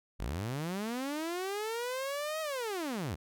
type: linear two-way sweep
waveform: sawtooth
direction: up then down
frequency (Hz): 39.79 to 640 to 64.8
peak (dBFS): -30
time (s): 0.19-3.16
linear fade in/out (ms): 20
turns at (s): 2.41
effects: none